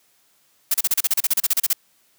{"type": "noise bursts", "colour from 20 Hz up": "blue", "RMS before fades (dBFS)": -18, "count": 16, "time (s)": [0.71, 1.732], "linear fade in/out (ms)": 5, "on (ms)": 32, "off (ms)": 34, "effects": ["white hiss -61 dBFS RMS until 2.18 s", "high-pass 100 Hz 12 dB/octave"]}